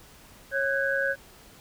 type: tone cluster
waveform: sine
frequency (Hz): 549 / 1508 / 1639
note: C#5 / F#6 / G#6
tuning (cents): -17 / +32 / -23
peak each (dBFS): -28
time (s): 0.51-1.16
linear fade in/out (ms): 50
effects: pink hiss -52 dBFS RMS until 1.6 s